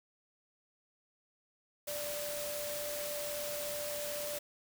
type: tone in noise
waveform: sine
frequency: 587.3 Hz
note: D5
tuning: in tune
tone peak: -39 dBFS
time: 1.87-4.39 s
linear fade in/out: 10 ms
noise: white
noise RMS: -41 dBFS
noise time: 1.87-4.39 s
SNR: -1 dB
effects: none